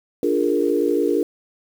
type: chord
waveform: sine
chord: Bb dominant seventh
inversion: first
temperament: equal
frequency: 293.7 / 349.2 / 415.3 / 466.2 Hz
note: D4 / F4 / Ab4 / Bb4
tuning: 0 / 0 / 0 / 0 cents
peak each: -22 dBFS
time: 0.23-1.23 s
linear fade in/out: 2 ms
effects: 7-bit